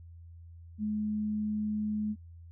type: tone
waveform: sine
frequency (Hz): 212.1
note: G#3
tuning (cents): +37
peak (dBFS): -29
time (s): 0.78-2.16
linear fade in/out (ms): 50
effects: noise-tail reverb RT60 0.1 s tail -24 dB re dry + added 84 Hz sine -47 dBFS peak until 2.51 s